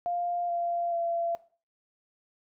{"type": "tone with pitch steps", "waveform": "sine", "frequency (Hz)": [700, 690, 680.1], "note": ["F5", "F5", "F5"], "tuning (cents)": [4, -21, -46], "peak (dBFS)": -27, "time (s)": [0.06, 1.35], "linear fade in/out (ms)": 0, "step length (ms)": 430, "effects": ["noise-tail reverb RT60 0.4 s tail -18 dB re dry"]}